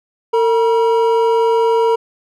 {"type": "tone pair together", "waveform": "triangle", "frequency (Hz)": [454.1, 957.5], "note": ["A#4", "A#5"], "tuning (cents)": [-45, 46], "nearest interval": "octave + minor second", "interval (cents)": 1291, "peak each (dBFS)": [-10, -15], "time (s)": [0.33, 1.96], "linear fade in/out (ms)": 10, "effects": []}